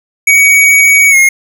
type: tone with pitch glide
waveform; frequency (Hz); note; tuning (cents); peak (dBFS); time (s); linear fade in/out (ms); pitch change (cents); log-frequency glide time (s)
square; 2253 to 2145; C#7 to C7; +28 to +42; -4; 0.27-1.29; 5; -86; 1.1-1.16
effects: none